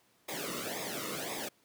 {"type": "noise with flanger", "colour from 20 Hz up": "pink", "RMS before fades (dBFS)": -38, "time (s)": [0.28, 1.49], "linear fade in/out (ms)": 10, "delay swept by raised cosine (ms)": [0.68, 1.26], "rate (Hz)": 1.9, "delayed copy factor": -0.8, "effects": ["pink hiss -68 dBFS RMS until 1.64 s", "high-pass 150 Hz 12 dB/octave"]}